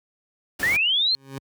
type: noise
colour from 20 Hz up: pink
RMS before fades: -31 dBFS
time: 0.59-0.77 s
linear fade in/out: 10 ms
type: linear sweep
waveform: sine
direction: up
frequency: 1728 to 4282 Hz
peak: -18 dBFS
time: 0.63-1.15 s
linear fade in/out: 0 ms
type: tone with exponential growth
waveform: 20% pulse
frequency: 135.6 Hz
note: C#3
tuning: 38 cents flat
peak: -24 dBFS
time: 1.09-1.38 s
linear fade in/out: 2 ms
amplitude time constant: 61 ms
effects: high-pass 80 Hz 12 dB/octave